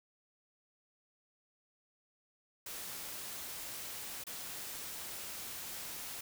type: noise with dropouts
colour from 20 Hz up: white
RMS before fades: -44 dBFS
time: 2.66-6.21 s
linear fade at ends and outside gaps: 5 ms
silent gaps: 4.239-4.267 s
effects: none